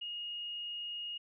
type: tone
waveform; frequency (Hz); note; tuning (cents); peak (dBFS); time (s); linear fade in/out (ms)
sine; 2864; F7; +43; -38; 0.01-1.18; 10
effects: none